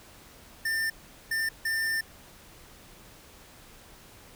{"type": "tone bursts at uneven times", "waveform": "square", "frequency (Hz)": 1795, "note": "A6", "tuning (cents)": 34, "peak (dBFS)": -27, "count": 3, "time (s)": [[0.65, 0.9], [1.31, 1.49], [1.65, 2.01]], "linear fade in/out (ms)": 5, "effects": ["pink hiss -52 dBFS RMS until 4.35 s"]}